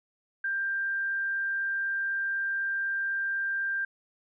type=tone; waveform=sine; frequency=1586 Hz; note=G6; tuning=20 cents sharp; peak=-27 dBFS; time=0.44-3.85 s; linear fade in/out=5 ms; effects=none